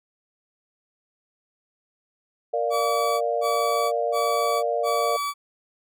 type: chord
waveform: sine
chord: Bb major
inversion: none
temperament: equal with one note detuned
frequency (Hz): 466.2 / 592.1 / 698.5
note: Bb4 / D5 / F5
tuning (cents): 0 / +14 / 0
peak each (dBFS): -26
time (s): 2.53-5.17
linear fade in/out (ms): 10
type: tone bursts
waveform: 40% pulse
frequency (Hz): 1146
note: D6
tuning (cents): -43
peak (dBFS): -24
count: 4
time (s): 2.7-5.34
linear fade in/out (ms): 50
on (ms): 510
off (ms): 200
effects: none